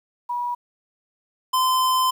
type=tone pair in turn; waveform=sine / square; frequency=969 / 1029.2 Hz; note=B5 / C6; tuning=-33 / -29 cents; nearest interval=minor second; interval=104 cents; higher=second; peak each=-23 / -18 dBFS; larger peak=second; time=0.29-0.55 / 1.53-2.11 s; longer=second; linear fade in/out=10 ms; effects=9-bit